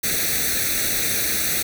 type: noise with comb filter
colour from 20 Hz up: white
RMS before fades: -22 dBFS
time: 0.03-1.63 s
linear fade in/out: 10 ms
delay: 0.49 ms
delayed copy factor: +0.85
effects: none